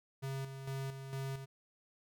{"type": "tone with tremolo", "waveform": "square", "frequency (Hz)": 135.1, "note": "C#3", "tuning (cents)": -44, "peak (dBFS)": -38, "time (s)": [0.22, 1.46], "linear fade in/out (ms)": 20, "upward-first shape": "square", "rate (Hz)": 2.2, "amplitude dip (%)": 55, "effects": []}